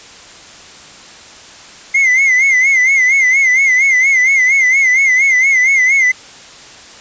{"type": "tone with vibrato", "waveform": "triangle", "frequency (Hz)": 2093, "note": "C7", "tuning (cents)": 0, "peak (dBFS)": -6, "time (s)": [1.94, 6.12], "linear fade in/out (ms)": 10, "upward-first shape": "sine", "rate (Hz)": 4.3, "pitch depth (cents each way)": 92, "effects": ["white hiss -36 dBFS RMS until 7 s", "resampled to 16000 Hz"]}